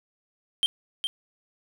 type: tone with echo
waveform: triangle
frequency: 3163 Hz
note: G7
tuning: 15 cents sharp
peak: -18 dBFS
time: 0.63-0.66 s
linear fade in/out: 0 ms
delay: 410 ms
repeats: 1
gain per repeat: -6 dB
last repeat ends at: 1.07 s
effects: none